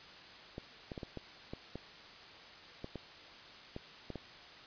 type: clicks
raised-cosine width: 2 ms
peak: -28 dBFS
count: 12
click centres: 0.581 / 0.918 / 0.978 / 1.032 / 1.173 / 1.535 / 1.756 / 2.844 / 2.957 / 3.764 / 4.103 / 4.157 s
effects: white hiss -53 dBFS RMS until 4.66 s + resampled to 11025 Hz